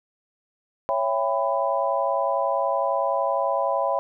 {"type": "chord", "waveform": "sine", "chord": "C# half-diminished seventh", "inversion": "none", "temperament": "just", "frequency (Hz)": [554.4, 665.2, 798.3, 997.9], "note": ["C#5", "E5", "G5", "B5"], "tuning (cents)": [0, 16, 31, 18], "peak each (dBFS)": [-25, -26, -28, -26], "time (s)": [0.89, 3.99], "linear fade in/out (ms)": 0, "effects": []}